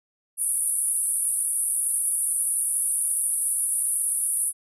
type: band-pass noise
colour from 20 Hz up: pink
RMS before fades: -25 dBFS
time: 0.37-4.53 s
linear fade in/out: 50 ms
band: 9300 to 11000 Hz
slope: 96 dB/octave
effects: none